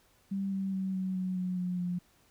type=tone with pitch steps; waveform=sine; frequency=195.6 / 192.91 / 190.25 / 187.63 / 185.05 / 182.5 / 179.99 / 177.51 Hz; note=G3 / G3 / F#3 / F#3 / F#3 / F#3 / F#3 / F3; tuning=-4 / -27 / +48 / +24 / 0 / -24 / -48 / +28 cents; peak=-30 dBFS; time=0.31-1.99 s; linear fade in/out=10 ms; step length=210 ms; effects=pink hiss -66 dBFS RMS until 2.3 s